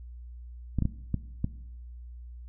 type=clicks; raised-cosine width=5 ms; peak=-14 dBFS; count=5; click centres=0.787 / 0.823 / 0.854 / 1.143 / 1.444 s; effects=noise-tail reverb RT60 0.9 s tail -18 dB re dry + added 60 Hz sine -41 dBFS peak until 2.48 s